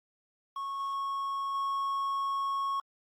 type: tone with level steps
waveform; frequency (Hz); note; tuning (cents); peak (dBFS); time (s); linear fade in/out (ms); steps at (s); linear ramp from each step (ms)
triangle; 1100; C#6; -14; -31 / -29 / -27; 0.56-2.8; 2; 0.79 / 1.54; 10
effects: Opus 32 kbps

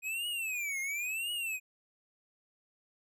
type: tone with vibrato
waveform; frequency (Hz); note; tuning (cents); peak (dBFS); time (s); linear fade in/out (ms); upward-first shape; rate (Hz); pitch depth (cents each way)
square; 2489; D#7; 0; -34; 0.02-1.6; 50; triangle; 0.96; 280
effects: none

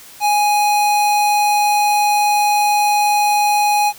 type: tone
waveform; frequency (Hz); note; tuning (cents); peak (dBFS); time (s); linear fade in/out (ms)
square; 830.6; G#5; 0; -13; 0.2-3.93; 50
effects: white hiss -40 dBFS RMS until 3.98 s

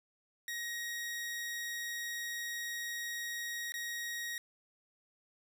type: tone with dropouts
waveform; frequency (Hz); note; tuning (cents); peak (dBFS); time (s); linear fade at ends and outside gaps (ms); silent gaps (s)
sawtooth; 1886; A#6; +20; -34; 0.48-4.38; 1; 3.721-3.74
effects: none

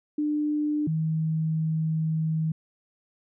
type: tone pair in turn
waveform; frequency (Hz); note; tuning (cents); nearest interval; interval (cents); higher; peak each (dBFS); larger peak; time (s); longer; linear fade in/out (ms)
sine; 298.9 / 158.84; D4 / D#3; +31 / +36; major seventh; 1095; first; -23; neither; 0.18-0.87 / 0.87-2.52; second; 5
effects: none

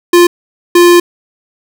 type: tone bursts at uneven times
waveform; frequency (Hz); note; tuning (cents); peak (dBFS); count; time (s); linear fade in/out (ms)
square; 349.2; F4; 0; -3; 2; 0.13-0.27 / 0.75-1; 5
effects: none

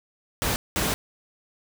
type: noise bursts at uneven times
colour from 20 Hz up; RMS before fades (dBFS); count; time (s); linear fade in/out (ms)
pink; -25; 2; 0.42-0.56 / 0.76-0.94; 0
effects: none

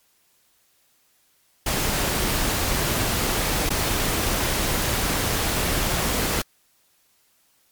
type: noise with dropouts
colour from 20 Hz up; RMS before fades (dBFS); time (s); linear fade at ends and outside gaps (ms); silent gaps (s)
pink; -23; 1.66-6.42; 5; 3.693-3.703
effects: white hiss -63 dBFS RMS until 7.71 s + MP3 96 kbps

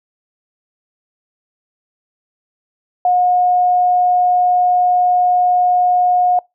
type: tone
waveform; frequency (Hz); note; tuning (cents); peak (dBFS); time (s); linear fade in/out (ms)
sine; 721; F#5; -45; -10; 3.05-6.39; 2
effects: noise-tail reverb RT60 0.2 s tail -25 dB re dry

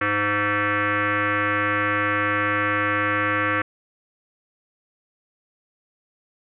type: tone with frequency modulation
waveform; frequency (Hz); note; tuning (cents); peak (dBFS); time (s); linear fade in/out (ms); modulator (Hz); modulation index
sine; 102.9; G#2; -16; -19; 0.01-3.62; 5; 413; 4.9
effects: none

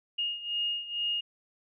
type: beating tone pair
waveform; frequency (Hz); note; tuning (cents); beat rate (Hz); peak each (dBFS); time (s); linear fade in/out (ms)
sine; 2849 / 2851.2; F7 / F7; +34 / +35; 2.2; -31 / -35; 0.18-1.21; 10
effects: none

